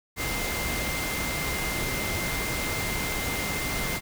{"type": "tone in noise", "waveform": "sine", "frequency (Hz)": 2093, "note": "C7", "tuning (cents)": 0, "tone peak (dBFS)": -33, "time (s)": [0.16, 4.01], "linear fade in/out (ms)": 50, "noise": "pink", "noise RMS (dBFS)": -30, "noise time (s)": [0.16, 4.01], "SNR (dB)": -6, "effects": []}